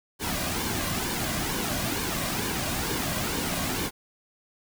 pink noise with flanger, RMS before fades -29 dBFS, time 0.19-3.91 s, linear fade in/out 50 ms, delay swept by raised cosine 1.5 to 2.31 ms, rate 2.2 Hz, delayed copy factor -0.55, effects none

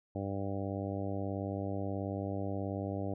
harmonic tone, 98.5 Hz, G2, 9 cents sharp, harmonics 1 / 2 / 3 / 4 / 5 / 6 / 7 / 8, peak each -38 / -41 / -40 / -45 / -44 / -43 / -46 / -49 dBFS, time 0.15-3.14 s, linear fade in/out 5 ms, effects none

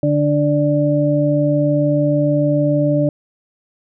harmonic tone, 146.83 Hz, D3, in tune, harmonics 1 / 2 / 4, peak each -17 / -17 / -17 dBFS, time 0.03-3.09 s, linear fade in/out 2 ms, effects none

